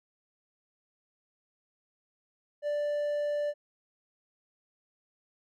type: tone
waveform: triangle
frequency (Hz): 587.3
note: D5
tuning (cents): 0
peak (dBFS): -26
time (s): 2.62-3.54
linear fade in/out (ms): 50
effects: none

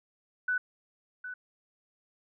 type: tone with echo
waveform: sine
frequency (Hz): 1493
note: F#6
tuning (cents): +15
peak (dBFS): -26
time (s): 0.48-0.58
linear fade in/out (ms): 5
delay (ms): 760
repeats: 1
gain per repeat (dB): -11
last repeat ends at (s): 1.34
effects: none

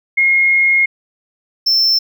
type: tone pair in turn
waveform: sine / triangle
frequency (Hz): 2149 / 5338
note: C7 / E8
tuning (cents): +46 / +21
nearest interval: octave + major third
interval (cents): 1575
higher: second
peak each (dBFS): -9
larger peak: neither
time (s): 0.17-0.86 / 1.66-1.99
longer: first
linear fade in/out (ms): 10
effects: none

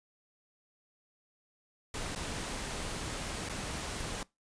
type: noise with dropouts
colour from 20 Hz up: pink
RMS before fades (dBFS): -38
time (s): 1.94-4.23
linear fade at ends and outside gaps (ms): 2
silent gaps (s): 2.15-2.159 / 3.489-3.495
effects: noise-tail reverb RT60 0.2 s tail -22 dB re dry + resampled to 22050 Hz

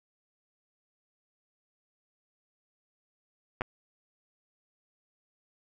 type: clicks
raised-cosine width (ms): 0.5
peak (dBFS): -16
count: 2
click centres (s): 3.61 / 3.618
effects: none

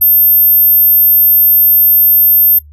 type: tone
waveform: sine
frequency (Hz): 13290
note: G#9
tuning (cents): 0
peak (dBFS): -5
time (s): 0.01-2.59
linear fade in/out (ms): 10
effects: noise-tail reverb RT60 0.1 s tail -18 dB re dry + added 74 Hz sine -34 dBFS peak until 2.72 s

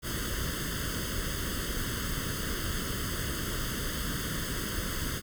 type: noise with comb filter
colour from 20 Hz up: pink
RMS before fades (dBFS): -33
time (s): 0.02-5.22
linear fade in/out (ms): 50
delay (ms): 0.62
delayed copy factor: +0.95
effects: none

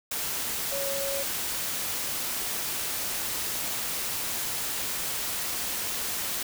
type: tone in noise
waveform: sine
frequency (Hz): 554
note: C#5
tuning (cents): -1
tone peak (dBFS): -31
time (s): 0.72-1.23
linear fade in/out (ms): 5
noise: white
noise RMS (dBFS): -31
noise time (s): 0.11-6.43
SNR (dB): -3
effects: none

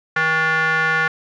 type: tone with band-pass filter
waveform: square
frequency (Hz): 159.5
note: D#3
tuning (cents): +43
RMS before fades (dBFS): -18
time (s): 0.16-1.08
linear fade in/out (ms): 5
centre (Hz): 1600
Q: 5
effects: resampled to 16000 Hz

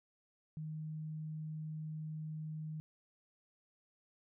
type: tone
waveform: sine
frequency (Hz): 155.56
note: D#3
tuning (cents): 0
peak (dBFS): -40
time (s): 0.57-2.8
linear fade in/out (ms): 0
effects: none

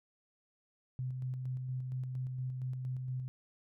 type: tone with tremolo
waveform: sine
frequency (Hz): 128.3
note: C3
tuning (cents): -34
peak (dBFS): -34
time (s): 0.99-3.28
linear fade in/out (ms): 0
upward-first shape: square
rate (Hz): 4.3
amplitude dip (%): 30
effects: none

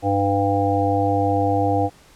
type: harmonic tone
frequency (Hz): 99.8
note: G2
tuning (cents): +32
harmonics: 1 / 3 / 5 / 7 / 8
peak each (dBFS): -23 / -23 / -23 / -23 / -23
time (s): 0.02-1.9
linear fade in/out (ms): 50
effects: pink hiss -51 dBFS RMS until 2.15 s + low-pass 11000 Hz 12 dB/octave

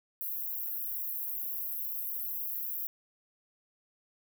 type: high-pass noise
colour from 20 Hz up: pink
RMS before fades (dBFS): -36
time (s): 0.21-2.87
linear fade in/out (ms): 0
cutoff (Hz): 12000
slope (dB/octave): 96
effects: none

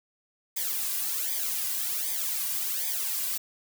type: noise with flanger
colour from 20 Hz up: blue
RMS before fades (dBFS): -30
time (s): 0.56-3.38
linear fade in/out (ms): 10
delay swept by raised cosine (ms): 0.71 to 2.31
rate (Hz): 1.3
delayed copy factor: -0.85
effects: none

